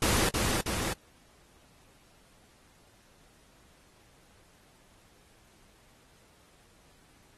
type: noise with echo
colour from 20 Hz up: pink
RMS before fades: -27 dBFS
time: 0.02-0.29 s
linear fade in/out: 2 ms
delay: 320 ms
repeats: 2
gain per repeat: -3 dB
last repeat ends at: 0.93 s
effects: pink hiss -62 dBFS RMS until 7.37 s + AAC 32 kbps